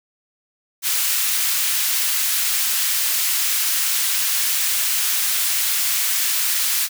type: high-pass noise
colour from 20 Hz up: white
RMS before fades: -20 dBFS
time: 0.82-6.89 s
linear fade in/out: 50 ms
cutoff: 1600 Hz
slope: 12 dB/octave
effects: none